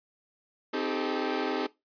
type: chord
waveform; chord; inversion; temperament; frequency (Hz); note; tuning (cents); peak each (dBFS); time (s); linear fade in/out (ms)
sawtooth; A half-diminished seventh; first; equal with one note detuned; 261.6 / 311.1 / 392 / 430.7; C4 / Eb4 / G4 / A4; 0 / 0 / 0 / -37; -30; 0.73-1.67; 10
effects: noise-tail reverb RT60 0.2 s tail -19 dB re dry + resampled to 11025 Hz